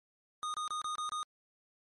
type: tone bursts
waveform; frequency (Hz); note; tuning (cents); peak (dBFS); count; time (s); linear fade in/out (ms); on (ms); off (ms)
square; 1233; D#6; -16; -35; 6; 0.43-1.23; 0; 110; 28
effects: MP3 48 kbps